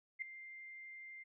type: tone with ADSR envelope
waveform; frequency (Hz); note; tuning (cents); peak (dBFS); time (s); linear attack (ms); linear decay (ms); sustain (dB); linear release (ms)
sine; 2096; C7; +2; -35; 0.19-1.24; 30; 3; -14; 19
effects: none

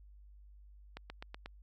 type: accelerating click train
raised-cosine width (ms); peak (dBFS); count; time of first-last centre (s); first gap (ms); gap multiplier
0.3; -28; 5; 0.97-1.46; 130; 0.96
effects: added 50 Hz sine -54 dBFS peak until 1.62 s

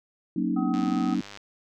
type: chord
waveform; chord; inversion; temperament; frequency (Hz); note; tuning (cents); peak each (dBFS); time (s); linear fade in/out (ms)
sine; D# minor seventh; first; equal; 185 / 233.1 / 277.2 / 311.1; F#3 / A#3 / C#4 / D#4; 0 / 0 / 0 / 0; -29; 0.36-1.21; 5
type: harmonic tone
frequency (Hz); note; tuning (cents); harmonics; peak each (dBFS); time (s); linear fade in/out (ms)
253.6; B3; +46; 1 / 3 / 5; -30 / -35 / -37; 0.56-1.15; 10
type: click train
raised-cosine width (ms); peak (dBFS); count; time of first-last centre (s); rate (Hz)
0.2; -24; 65; 0.74-1.374; 101
effects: none

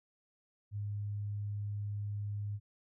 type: tone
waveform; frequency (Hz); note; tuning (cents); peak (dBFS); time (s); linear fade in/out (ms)
sine; 102.9; G#2; -16; -35; 0.71-2.6; 50
effects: none

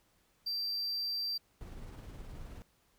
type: tone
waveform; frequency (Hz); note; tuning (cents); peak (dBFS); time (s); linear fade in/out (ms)
triangle; 4699; D8; 0; -32; 0.46-1.38; 10
type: noise with tremolo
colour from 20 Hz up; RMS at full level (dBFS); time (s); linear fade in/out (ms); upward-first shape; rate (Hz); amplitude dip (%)
brown; -45; 1.61-2.62; 0; sine; 19; 30
effects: pink hiss -71 dBFS RMS until 2.98 s

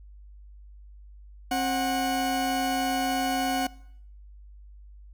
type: tone pair together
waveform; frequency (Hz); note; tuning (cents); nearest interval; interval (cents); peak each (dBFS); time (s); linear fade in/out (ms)
40% pulse; 266.4 / 735.9; C4 / F#5; +31 / -10; octave + tritone; 1759; -28 / -25; 1.51-3.67; 5
effects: noise-tail reverb RT60 0.7 s tail -22 dB re dry + added 50 Hz sine -45 dBFS peak until 5.13 s

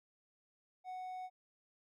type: tone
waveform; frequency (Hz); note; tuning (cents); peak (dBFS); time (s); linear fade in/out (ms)
triangle; 740; F#5; 0; -40; 0.84-1.3; 50
effects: none

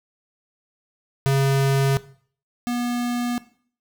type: tone pair in turn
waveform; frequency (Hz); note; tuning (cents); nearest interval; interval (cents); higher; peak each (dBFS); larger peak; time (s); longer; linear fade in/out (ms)
square; 136.7 / 242.1; C#3 / B3; -24 / -34; minor seventh; 990; second; -17 / -23; first; 1.26-1.97 / 2.67-3.38; neither; 0
effects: noise-tail reverb RT60 0.5 s tail -17 dB re dry

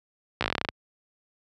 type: slowing click train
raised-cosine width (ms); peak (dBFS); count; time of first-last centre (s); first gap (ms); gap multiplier
0.3; -8; 12; 0.41-0.688; 15; 1.1
effects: high-pass 60 Hz 12 dB/octave

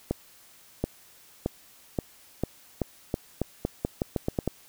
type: accelerating click train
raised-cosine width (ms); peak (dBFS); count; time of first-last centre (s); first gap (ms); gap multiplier
2; -12; 15; 0.11-4.477; 730; 0.85
effects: white hiss -55 dBFS RMS until 4.68 s

